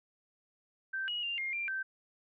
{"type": "tone with pitch steps", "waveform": "sine", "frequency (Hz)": [1558, 2900, 2792, 2125, 2375, 1554], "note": ["G6", "F#7", "F7", "C7", "D7", "G6"], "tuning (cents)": [-11, -35, -1, 26, 19, -16], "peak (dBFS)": -33, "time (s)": [0.93, 1.83], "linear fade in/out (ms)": 10, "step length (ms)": 150, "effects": []}